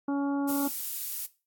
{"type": "harmonic tone", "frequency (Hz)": 281, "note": "C#4", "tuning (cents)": 24, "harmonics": [1, 2, 3, 4, 5], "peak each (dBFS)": [-26, -39, -38, -42, -45], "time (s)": [0.08, 0.68], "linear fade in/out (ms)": 5}
{"type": "noise", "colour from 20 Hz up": "violet", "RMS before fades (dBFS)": -33, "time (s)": [0.47, 1.27], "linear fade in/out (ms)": 20}
{"effects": ["noise-tail reverb RT60 0.3 s tail -17 dB re dry", "AAC 64 kbps"]}